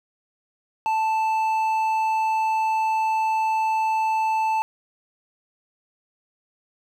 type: tone with hard clipping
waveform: triangle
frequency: 880 Hz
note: A5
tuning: in tune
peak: -21 dBFS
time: 0.86-4.62 s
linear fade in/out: 0 ms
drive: 9 dB
effects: none